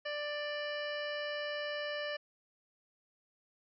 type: harmonic tone with a mistuned harmonic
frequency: 590 Hz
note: D5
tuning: 8 cents sharp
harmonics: 1 / 2 / 3 / 4 / 5 / 7 / 8 / 9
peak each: -38 / -48 / -41 / -49 / -45 / -55 / -53 / -54 dBFS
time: 0.05-2.17 s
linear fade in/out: 10 ms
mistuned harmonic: 7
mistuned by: -23 cents
effects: none

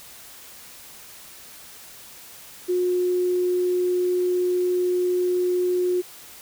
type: tone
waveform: sine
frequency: 360.2 Hz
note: F#4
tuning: 46 cents flat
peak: -19 dBFS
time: 2.68-6.02 s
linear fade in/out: 20 ms
effects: white hiss -44 dBFS RMS until 6.41 s

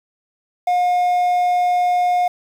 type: tone with quantisation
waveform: triangle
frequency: 716 Hz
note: F5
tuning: 43 cents sharp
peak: -12 dBFS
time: 0.67-2.28 s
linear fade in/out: 5 ms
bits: 7
effects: none

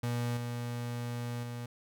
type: tone with level steps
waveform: 35% pulse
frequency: 120 Hz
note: B2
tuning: 49 cents flat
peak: -29 / -33 / -36 dBFS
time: 0.03-1.66 s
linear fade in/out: 5 ms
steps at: 0.37 / 1.43 s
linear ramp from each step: 2 ms
effects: none

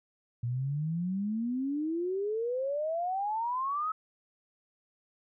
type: exponential sweep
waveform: sine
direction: up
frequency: 116.54 to 1298 Hz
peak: -29 dBFS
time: 0.43-3.92 s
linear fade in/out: 5 ms
effects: none

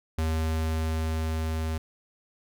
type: tone with level ramp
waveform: square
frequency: 79.8 Hz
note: D#2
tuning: 44 cents sharp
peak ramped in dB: -25 to -28 dBFS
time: 0.18-1.78 s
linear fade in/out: 5 ms
effects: none

